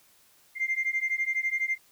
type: beating tone pair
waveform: sine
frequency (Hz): 2093 / 2105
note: C7 / C7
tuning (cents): 0 / +10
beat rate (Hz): 12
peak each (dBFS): -28 / -28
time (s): 0.55-1.78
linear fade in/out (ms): 50
effects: tanh soft clip ceiling -20 dBFS + white hiss -61 dBFS RMS until 1.91 s